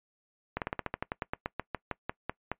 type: slowing click train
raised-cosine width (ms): 0.5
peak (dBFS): -16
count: 18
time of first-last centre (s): 0.57-2.516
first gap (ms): 48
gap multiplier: 1.1
effects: noise-tail reverb RT60 0.1 s tail -22 dB re dry + resampled to 8000 Hz